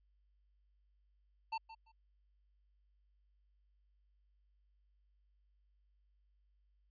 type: tone with echo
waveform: square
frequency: 895 Hz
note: A5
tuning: 29 cents sharp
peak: -37 dBFS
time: 1.52-1.58 s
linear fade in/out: 10 ms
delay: 170 ms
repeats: 2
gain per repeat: -14 dB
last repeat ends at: 1.92 s
effects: added 50 Hz sine -70 dBFS peak until 6.9 s + resampled to 11025 Hz